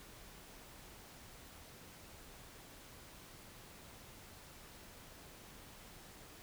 silence, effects pink hiss -56 dBFS RMS until 6.42 s

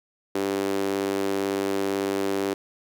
sawtooth tone with high-pass filter, 98 Hz, G2, in tune, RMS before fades -26 dBFS, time 0.35-2.54 s, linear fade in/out 5 ms, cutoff 350 Hz, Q 3.5, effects none

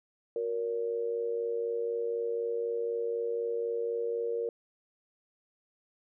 sine tone with amplitude modulation, 467.1 Hz, A#4, 3 cents sharp, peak -26 dBFS, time 0.36-4.49 s, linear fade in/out 2 ms, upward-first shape sine, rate 104 Hz, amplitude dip 70%, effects none

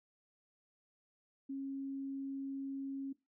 sine tone, 272.6 Hz, C#4, 29 cents flat, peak -38 dBFS, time 1.49-3.13 s, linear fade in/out 10 ms, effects noise-tail reverb RT60 0.2 s tail -17 dB re dry

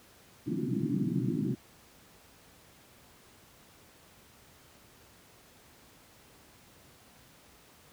pink band-pass noise, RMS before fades -31 dBFS, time 0.46-1.55 s, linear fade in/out 10 ms, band 120 to 360 Hz, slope 96 dB/octave, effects pink hiss -58 dBFS RMS until 7.92 s + high-pass 60 Hz 12 dB/octave

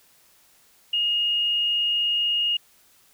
sine tone with frequency modulation, 2856 Hz, F7, 38 cents sharp, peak -20 dBFS, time 0.93-2.57 s, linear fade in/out 5 ms, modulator 35.8 Hz, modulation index 0.37, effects white hiss -58 dBFS RMS until 3.13 s

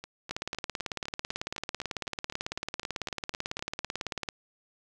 two click trains, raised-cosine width 0.2 ms, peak -23 / -15 dBFS, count 16 / 73, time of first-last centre 0.04-3.847 / 0.31-4.288 s, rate 3.94 / 18.1 Hz, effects none

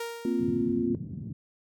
sawtooth tone with exponential decay, 466.2 Hz, A#4, in tune, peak -27 dBFS, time 0-0.88 s, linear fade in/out 5 ms, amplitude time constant 190 ms
sine chord, Bb suspended second, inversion none, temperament equal, 233.1 / 261.6 / 349.2 Hz, Bb3 / C4 / F4, 0 / 0 / 0 cents, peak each -29 dBFS, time 0.25-0.95 s, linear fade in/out 2 ms
pink band-pass noise, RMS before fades -37 dBFS, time 0.39-1.33 s, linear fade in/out 10 ms, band 110 to 220 Hz, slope 24 dB/octave
effects none

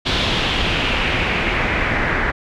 pink noise with low-pass filter sweep, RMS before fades -19 dBFS, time 0.05-2.32 s, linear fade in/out 20 ms, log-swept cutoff 3700 to 1800 Hz, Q 2.7, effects none

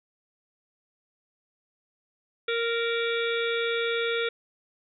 harmonic tone with a mistuned harmonic, 464.8 Hz, A#4, 5 cents flat, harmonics 1 / 3 / 4 / 5 / 6 / 7 / 8, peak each -27 / -32 / -38 / -33 / -43 / -35 / -38 dBFS, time 2.48-4.29 s, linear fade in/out 5 ms, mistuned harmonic 7, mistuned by +79 cents, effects none

